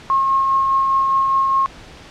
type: tone with tremolo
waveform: sine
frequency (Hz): 1079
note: C#6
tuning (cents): -47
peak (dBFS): -12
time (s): 0.1-1.66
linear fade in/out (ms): 0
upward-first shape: triangle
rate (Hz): 4.9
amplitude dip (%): 30
effects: pink hiss -40 dBFS RMS until 2.1 s + low-pass 5000 Hz 12 dB/octave